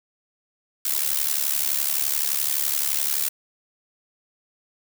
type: noise with amplitude modulation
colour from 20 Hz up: blue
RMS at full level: -20 dBFS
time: 0.85-3.29 s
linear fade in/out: 5 ms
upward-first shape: sine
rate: 71.7 Hz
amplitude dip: 85%
effects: none